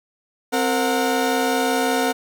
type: tone cluster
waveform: 30% pulse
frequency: 262.2 / 459.2 / 727 Hz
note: C4 / A#4 / F#5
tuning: +4 / -26 / -31 cents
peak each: -20 dBFS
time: 0.52-2.13 s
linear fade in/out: 20 ms
effects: none